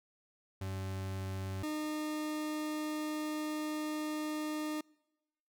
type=tone pair in turn; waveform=40% pulse; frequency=95.6 / 305.5 Hz; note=G2 / D#4; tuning=-43 / -32 cents; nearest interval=octave + minor sixth; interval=2011 cents; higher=second; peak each=-36 / -34 dBFS; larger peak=second; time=0.61-1.63 / 1.63-4.81 s; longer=second; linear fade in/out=5 ms; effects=noise-tail reverb RT60 1.0 s tail -26 dB re dry